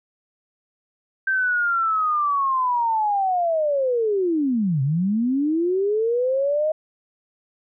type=linear two-way sweep; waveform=sine; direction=down then up; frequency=1568 to 129.1 to 630 Hz; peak=-18 dBFS; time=1.27-6.72 s; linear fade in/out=5 ms; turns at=4.82 s; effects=none